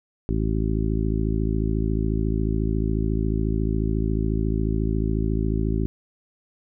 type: harmonic tone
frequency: 54.1 Hz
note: A1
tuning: 29 cents flat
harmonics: 1 / 2 / 3 / 4 / 5 / 6 / 7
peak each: -24 / -27 / -29 / -30 / -31 / -32 / -32 dBFS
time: 0.29-5.86 s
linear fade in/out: 0 ms
effects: none